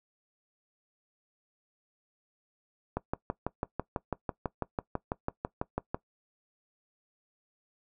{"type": "click train", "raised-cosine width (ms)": 1, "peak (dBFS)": -16, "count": 19, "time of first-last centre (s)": [2.97, 5.945], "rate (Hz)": 6.05, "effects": ["noise-tail reverb RT60 0.1 s tail -20 dB re dry"]}